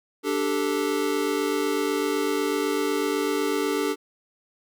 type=chord; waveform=square; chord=D suspended fourth; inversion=none; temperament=equal; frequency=293.7 / 392 / 440 Hz; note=D4 / G4 / A4; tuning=0 / 0 / 0 cents; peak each=-28 dBFS; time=0.23-3.96 s; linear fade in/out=50 ms; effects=none